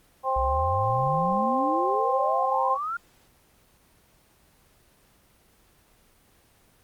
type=harmonic tone; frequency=263.6 Hz; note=C4; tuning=13 cents sharp; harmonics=2 / 3 / 4; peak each=-28 / -26 / -26 dBFS; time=0.23-2.78 s; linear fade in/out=50 ms
type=exponential sweep; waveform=sine; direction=up; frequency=59.3 to 1426 Hz; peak=-27 dBFS; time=0.36-2.97 s; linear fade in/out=5 ms
effects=pink hiss -60 dBFS RMS until 6.83 s + Opus 24 kbps